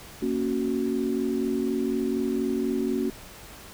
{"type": "chord", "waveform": "sine", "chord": "F# major", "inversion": "first", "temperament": "equal", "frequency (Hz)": [233.1, 277.2, 370], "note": ["A#3", "C#4", "F#4"], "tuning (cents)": [0, 0, 0], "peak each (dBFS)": -28, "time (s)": [0.22, 3.1], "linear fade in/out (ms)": 5, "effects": ["pink hiss -45 dBFS RMS until 3.73 s"]}